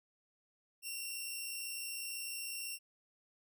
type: tone pair together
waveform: 10% pulse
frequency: 2718 / 2778 Hz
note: F7 / F7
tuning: -48 / -10 cents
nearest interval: unison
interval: 38 cents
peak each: -33 / -36 dBFS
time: 0.82-2.79 s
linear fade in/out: 50 ms
effects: none